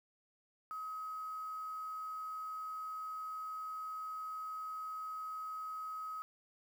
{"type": "tone with quantisation", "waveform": "sine", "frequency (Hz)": 1271, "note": "D#6", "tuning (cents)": 36, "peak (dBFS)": -40, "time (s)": [0.71, 6.22], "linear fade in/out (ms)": 0, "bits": 10, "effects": []}